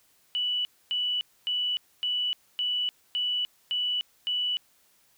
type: tone bursts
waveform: sine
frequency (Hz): 2960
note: F#7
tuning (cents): 0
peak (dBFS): -25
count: 8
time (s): 0.35-4.57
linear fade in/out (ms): 0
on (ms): 300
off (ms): 260
effects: white hiss -64 dBFS RMS until 5.17 s